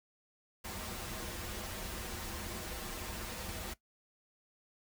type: noise with comb filter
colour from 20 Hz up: pink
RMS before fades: -42 dBFS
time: 0.64-3.74 s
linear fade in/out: 10 ms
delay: 7.1 ms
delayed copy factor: -0.75
effects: noise-tail reverb RT60 0.1 s tail -17 dB re dry